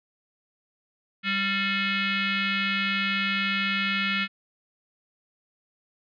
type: tone with frequency modulation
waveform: sine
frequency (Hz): 196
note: G3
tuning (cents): 0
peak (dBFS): -23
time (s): 1.23-4.28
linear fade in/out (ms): 50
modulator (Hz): 786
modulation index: 3.9
effects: resampled to 11025 Hz